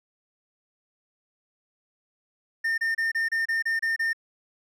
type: tone bursts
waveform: triangle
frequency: 1814 Hz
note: A#6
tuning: 48 cents flat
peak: -21 dBFS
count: 9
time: 2.64-4.132 s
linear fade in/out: 10 ms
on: 140 ms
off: 29 ms
effects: none